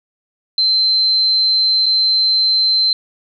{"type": "tone with dropouts", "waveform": "sine", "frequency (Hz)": 4100, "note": "C8", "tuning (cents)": -36, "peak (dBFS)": -11, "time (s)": [0.58, 2.93], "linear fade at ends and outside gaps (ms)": 2, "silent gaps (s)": [1.859, 1.863], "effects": []}